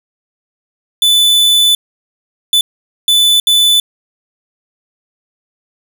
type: tone bursts at uneven times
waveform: 45% pulse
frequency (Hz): 3494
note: A7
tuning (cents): -13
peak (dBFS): -7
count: 4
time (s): 1.02-1.75 / 2.53-2.61 / 3.08-3.4 / 3.47-3.8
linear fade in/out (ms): 2
effects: none